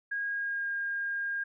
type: tone with pitch glide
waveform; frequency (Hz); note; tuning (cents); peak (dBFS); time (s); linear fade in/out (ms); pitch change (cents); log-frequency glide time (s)
sine; 1635 to 1615.3; G#6 to G#6; -28 to -49; -30; 0.11-1.44; 10; -21; 0.3-0.7
effects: none